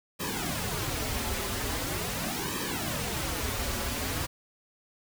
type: noise with flanger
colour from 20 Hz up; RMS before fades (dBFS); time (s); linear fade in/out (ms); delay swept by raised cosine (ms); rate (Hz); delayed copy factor
pink; -32; 0.19-4.27; 20; 1.4 to 6.5; 0.42; -0.9
effects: none